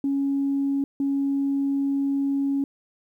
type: tone pair in turn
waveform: sine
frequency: 277.2 / 277.2 Hz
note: C#4 / C#4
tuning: 0 / 0 cents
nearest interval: unison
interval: 0 cents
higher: neither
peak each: -20 dBFS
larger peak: neither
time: 0.04-0.84 / 1-2.64 s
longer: second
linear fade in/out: 2 ms
effects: tanh soft clip ceiling -16 dBFS + 10-bit